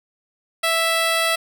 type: tone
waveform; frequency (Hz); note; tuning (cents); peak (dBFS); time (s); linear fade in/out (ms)
10% pulse; 659.3; E5; 0; -9; 0.63-1.36; 10
effects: none